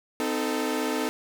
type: chord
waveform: sawtooth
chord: A diminished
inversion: first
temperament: equal with one note detuned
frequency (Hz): 256.1 / 311.1 / 440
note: C4 / Eb4 / A4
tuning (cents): -37 / 0 / 0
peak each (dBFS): -26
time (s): 0.2-1.09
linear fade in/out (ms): 0
effects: none